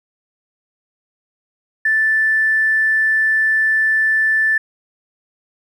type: tone with tanh clipping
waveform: triangle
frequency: 1760 Hz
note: A6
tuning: in tune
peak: -12 dBFS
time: 1.85-4.58 s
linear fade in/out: 5 ms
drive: 2 dB
effects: none